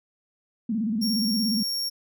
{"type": "tone with vibrato", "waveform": "sine", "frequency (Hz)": 219, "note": "A3", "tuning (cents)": -8, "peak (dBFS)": -23, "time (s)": [0.69, 1.63], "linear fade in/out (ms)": 5, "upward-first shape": "square", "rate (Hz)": 17, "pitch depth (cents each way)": 110}
{"type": "tone", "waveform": "40% pulse", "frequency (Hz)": 5530, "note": "F8", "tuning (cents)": -18, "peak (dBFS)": -25, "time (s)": [1.01, 1.9], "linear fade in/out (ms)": 20}
{"effects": []}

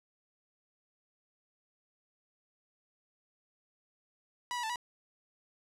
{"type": "tone with pitch steps", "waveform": "sawtooth", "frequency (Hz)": [978, 968, 883, 970], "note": ["B5", "B5", "A5", "B5"], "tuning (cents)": [-17, -35, 6, -31], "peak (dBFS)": -30, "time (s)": [4.51, 4.758], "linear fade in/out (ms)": 0, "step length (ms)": 62, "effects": ["low-pass 9000 Hz 12 dB/octave"]}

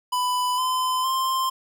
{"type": "tone with pitch steps", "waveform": "square", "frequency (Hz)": [996, 1022.2, 1049.1], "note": ["B5", "C6", "C6"], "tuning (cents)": [14, -41, 4], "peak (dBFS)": -22, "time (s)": [0.12, 1.5], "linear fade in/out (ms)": 10, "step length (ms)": 460, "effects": []}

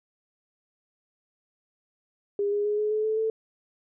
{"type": "tone with pitch steps", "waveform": "sine", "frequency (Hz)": [405.6, 411.5, 417.5, 423.6, 429.7, 436, 442.3], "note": ["G#4", "G#4", "G#4", "G#4", "A4", "A4", "A4"], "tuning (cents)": [-41, -16, 9, 34, -41, -16, 9], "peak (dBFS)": -23, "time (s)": [2.39, 3.3], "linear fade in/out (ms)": 2, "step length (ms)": 130, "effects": []}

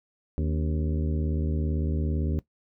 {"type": "harmonic tone with a mistuned harmonic", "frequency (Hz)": 77.78, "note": "D#2", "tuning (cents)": 0, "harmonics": [1, 2, 3, 4, 5, 6, 7], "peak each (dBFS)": [-26, -31, -34, -35, -39, -43, -45], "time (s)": [0.38, 2.39], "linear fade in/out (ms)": 0, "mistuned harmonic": 4, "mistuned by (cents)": -100, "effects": ["noise-tail reverb RT60 0.1 s tail -18 dB re dry"]}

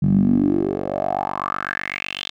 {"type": "tone with band-pass filter sweep", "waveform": "10% pulse", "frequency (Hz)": 47.96, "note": "G1", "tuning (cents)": -37, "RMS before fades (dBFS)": -21, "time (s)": [0.02, 2.3], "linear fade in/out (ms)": 10, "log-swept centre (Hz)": [160, 3600], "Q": 6.1, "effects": []}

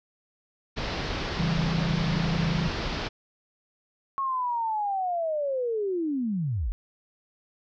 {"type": "low-pass noise", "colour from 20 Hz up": "pink", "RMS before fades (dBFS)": -31, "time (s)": [0.76, 3.09], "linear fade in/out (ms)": 20, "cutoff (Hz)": 5300, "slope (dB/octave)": 48}
{"type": "chord", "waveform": "sine", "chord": "C# diminished", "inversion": "none", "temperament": "equal", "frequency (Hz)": [138.59, 164.81, 196], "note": ["C#3", "E3", "G3"], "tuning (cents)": [0, 0, 0], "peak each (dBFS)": [-32, -26, -32], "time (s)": [1.37, 2.69], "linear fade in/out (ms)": 20}
{"type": "linear sweep", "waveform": "sine", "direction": "down", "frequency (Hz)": [1100, 36.76], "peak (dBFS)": -25, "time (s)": [4.18, 6.72], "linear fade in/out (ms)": 0}
{"effects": []}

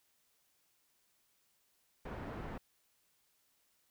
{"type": "low-pass noise", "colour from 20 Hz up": "pink", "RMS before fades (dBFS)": -44, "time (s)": [2.05, 2.58], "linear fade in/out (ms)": 5, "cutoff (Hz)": 1400, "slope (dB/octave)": 12, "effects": ["white hiss -75 dBFS RMS until 3.9 s"]}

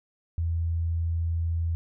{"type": "tone", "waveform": "sine", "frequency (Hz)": 83.3, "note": "E2", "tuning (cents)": 19, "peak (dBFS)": -24, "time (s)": [0.38, 1.75], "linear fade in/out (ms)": 0, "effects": []}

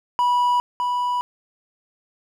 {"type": "tone pair in turn", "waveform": "triangle", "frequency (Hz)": [978, 982.1], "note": ["B5", "B5"], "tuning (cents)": [-17, -10], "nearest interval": "unison", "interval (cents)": 7, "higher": "second", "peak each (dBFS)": [-14, -18], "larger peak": "first", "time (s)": [[0.19, 0.6], [0.8, 1.21]], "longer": "neither", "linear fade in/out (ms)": 0, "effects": []}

